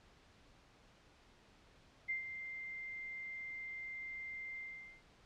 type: tone with ADSR envelope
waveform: sine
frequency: 2093 Hz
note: C7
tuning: in tune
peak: -34 dBFS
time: 2.08-5.03 s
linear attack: 20 ms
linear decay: 120 ms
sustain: -9 dB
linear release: 440 ms
effects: pink hiss -65 dBFS RMS until 5.25 s + low-pass 5000 Hz 12 dB/octave